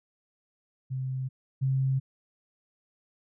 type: tone pair in turn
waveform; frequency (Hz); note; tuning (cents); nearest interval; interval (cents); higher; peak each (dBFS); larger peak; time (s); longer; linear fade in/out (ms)
sine; 130.8 / 133.24; C3 / C3; 0 / +32; unison; 32; second; -29 / -23; second; 0.9-1.29 / 1.61-2; neither; 20
effects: none